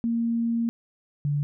sine tone pair in turn, 231.9 / 145.04 Hz, A#3 / D3, -9 / -21 cents, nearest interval minor sixth, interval 812 cents, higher first, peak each -22 dBFS, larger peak neither, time 0.04-0.69 / 1.25-1.43 s, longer first, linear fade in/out 0 ms, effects none

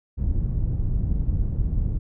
pink low-pass noise, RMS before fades -23 dBFS, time 0.17-1.99 s, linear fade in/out 20 ms, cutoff 120 Hz, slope 12 dB/octave, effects none

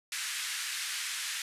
pink band-pass noise, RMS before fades -36 dBFS, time 0.12-1.42 s, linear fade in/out 2 ms, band 1600 to 11000 Hz, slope 24 dB/octave, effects resampled to 32000 Hz

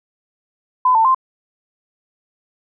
sine tone with pitch steps, 1011 / 894 / 1045 Hz, B5 / A5 / C6, +40 / +27 / -2 cents, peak -10 dBFS, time 0.85-1.147 s, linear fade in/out 5 ms, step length 99 ms, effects none

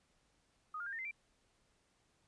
sine tone with pitch steps, 1244.5 / 1413.1 / 1604.6 / 1822.1 / 2069 / 2349 Hz, D#6 / F6 / G6 / A#6 / C7 / D7, 0 / +20 / +40 / -40 / -20 / 0 cents, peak -40 dBFS, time 0.74-1.112 s, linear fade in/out 5 ms, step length 62 ms, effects pink hiss -75 dBFS RMS until 2.27 s + resampled to 22050 Hz

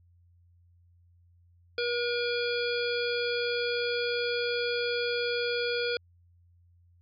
harmonic tone, 479.8 Hz, A#4, 50 cents sharp, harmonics 1 / 3 / 5 / 7 / 9 / 10, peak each -29 / -34 / -36 / -37 / -39 / -39 dBFS, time 1.78-5.97 s, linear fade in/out 2 ms, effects added 87 Hz sine -58 dBFS peak until 7.01 s + MP3 64 kbps

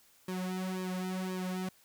sawtooth tone with flanger, 185.2 Hz, F#3, 2 cents sharp, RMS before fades -36 dBFS, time 0.28-1.69 s, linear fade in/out 5 ms, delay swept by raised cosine 1.4 to 3.6 ms, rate 1.9 Hz, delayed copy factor -1, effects white hiss -64 dBFS RMS until 1.84 s

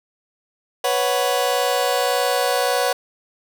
sawtooth chord, B suspended second, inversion none, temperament just, 493.9 / 555.6 / 740.8 Hz, B4 / C#5 / F#5, 0 / +4 / +2 cents, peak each -18 dBFS, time 0.84-2.93 s, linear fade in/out 5 ms, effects none

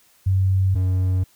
sine / triangle tone pair in turn, 95.2 / 92.65 Hz, F#2 / F#2, +50 / +3 cents, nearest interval unison, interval 47 cents, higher first, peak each -15 dBFS, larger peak neither, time 0.26-0.75 / 0.75-1.24 s, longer neither, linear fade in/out 10 ms, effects white hiss -57 dBFS RMS until 1.35 s

